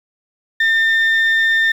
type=tone pair together; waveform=sine; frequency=1804 / 3612 Hz; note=A6 / A7; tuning=+43 / +45 cents; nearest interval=octave; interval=1202 cents; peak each=-11 / -22 dBFS; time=0.6-1.72 s; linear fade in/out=5 ms; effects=tanh soft clip ceiling -7 dBFS + 7-bit